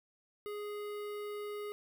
square tone with notch filter, 415.3 Hz, G#4, in tune, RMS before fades -41 dBFS, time 0.46-1.72 s, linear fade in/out 0 ms, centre 6500 Hz, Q 0.78, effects none

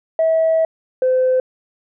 sine tone pair in turn, 647 / 513.5 Hz, E5 / C5, -32 / -33 cents, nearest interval major third, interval 401 cents, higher first, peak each -11 dBFS, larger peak neither, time 0.19-0.65 / 1.02-1.4 s, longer first, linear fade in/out 2 ms, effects tanh soft clip ceiling -9 dBFS

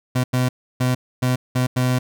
30% pulse tone bursts at uneven times, 126.5 Hz, B2, 42 cents sharp, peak -14 dBFS, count 6, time 0.15-0.24 / 0.33-0.49 / 0.8-0.95 / 1.22-1.36 / 1.55-1.67 / 1.76-1.99 s, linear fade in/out 10 ms, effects none

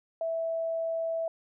sine tone, 657 Hz, E5, 6 cents flat, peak -28 dBFS, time 0.21-1.28 s, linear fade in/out 2 ms, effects none

